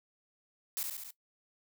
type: noise with echo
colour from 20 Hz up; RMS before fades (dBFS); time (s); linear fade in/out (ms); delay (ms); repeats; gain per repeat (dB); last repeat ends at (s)
blue; -35; 0.77-0.83; 0; 69; 4; -3; 1.106
effects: noise-tail reverb RT60 0.1 s tail -17 dB re dry